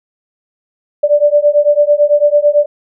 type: beating tone pair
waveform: sine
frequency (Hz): 583 / 592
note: D5 / D5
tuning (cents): -13 / +14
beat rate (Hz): 9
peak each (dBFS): -10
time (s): 1.03-2.66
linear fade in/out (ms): 10
effects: none